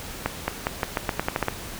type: accelerating click train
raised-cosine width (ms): 0.5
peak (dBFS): -7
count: 11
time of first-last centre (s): 0.26-1.484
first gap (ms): 220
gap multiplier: 0.86
effects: pink hiss -37 dBFS RMS until 1.79 s